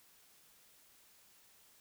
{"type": "silence", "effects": ["white hiss -65 dBFS RMS until 1.8 s"]}